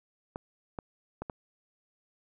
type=clicks; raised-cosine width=1 ms; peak=-22 dBFS; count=4; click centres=0.359 / 0.788 / 1.22 / 1.298 s; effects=none